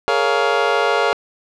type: chord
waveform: 25% pulse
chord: Bb minor seventh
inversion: third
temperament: just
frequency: 419.5 / 466.2 / 559.4 / 699.2 Hz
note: Ab4 / Bb4 / Db5 / F5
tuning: +17 / 0 / +16 / +2 cents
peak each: -17 dBFS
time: 0.08-1.13 s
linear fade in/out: 0 ms
effects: low-pass 4000 Hz 12 dB/octave